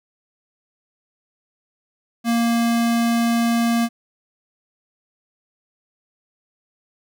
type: tone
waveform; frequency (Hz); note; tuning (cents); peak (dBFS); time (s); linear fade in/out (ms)
square; 233.1; A#3; 0; -17; 2.24-3.89; 50
effects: none